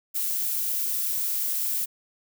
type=noise; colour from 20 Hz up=violet; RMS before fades=-27 dBFS; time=0.14-1.86 s; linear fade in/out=20 ms; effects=none